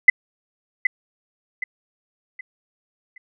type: tone with echo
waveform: sine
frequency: 2024 Hz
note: B6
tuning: 42 cents sharp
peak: -4 dBFS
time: 0.08-0.1 s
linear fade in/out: 5 ms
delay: 770 ms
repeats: 4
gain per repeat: -9 dB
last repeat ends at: 3.18 s
effects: none